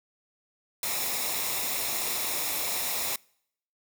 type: noise with comb filter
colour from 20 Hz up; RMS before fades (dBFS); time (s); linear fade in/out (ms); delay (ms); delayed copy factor
white; -30; 0.83-3.16; 2; 0.65; -0.55
effects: noise-tail reverb RT60 0.7 s tail -26 dB re dry